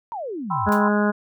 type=exponential sweep; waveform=sine; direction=down; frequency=972 to 81.5 Hz; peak=-27 dBFS; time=0.12-0.69 s; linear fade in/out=0 ms
type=chord; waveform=sine; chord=C major seventh; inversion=second; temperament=equal; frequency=784 / 987.8 / 1046.5 / 1318.5 Hz; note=G5 / B5 / C6 / E6; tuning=0 / 0 / 0 / 0 cents; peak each=-28 / -25 / -26 / -30 dBFS; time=0.5-0.89 s; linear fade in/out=10 ms
type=harmonic tone; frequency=207.7 Hz; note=G#3; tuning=in tune; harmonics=1 / 2 / 3 / 4 / 5 / 6 / 7 / 8; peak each=-19 / -25 / -26 / -31 / -29 / -33 / -27 / -34 dBFS; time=0.66-1.12 s; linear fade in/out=20 ms
type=noise with exponential decay; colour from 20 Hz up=white; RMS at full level=-33 dBFS; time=0.72-0.85 s; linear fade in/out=1 ms; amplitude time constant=28 ms
effects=none